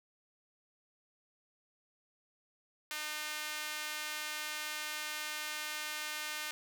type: tone with high-pass filter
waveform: sawtooth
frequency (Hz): 303.7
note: D#4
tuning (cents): -42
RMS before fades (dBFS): -40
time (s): 2.91-6.51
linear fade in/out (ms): 0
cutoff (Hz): 1800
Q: 0.94
effects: none